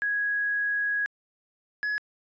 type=tone pair in turn; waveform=sine / triangle; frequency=1661.2 / 1689.3 Hz; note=G#6 / G#6; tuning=0 / +29 cents; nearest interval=unison; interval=29 cents; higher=second; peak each=-24 / -24 dBFS; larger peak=neither; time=0.02-1.06 / 1.83-1.98 s; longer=first; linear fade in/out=0 ms; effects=resampled to 16000 Hz